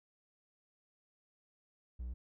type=tone; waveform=triangle; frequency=61 Hz; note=B1; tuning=21 cents flat; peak=-37 dBFS; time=1.99-2.14 s; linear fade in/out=10 ms; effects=none